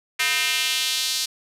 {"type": "tone with high-pass filter sweep", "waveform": "square", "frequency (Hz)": 141, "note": "C#3", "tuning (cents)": 30, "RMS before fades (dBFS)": -23, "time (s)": [0.19, 1.26], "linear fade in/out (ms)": 10, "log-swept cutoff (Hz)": [2100, 4400], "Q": 1.9, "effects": ["resampled to 32000 Hz"]}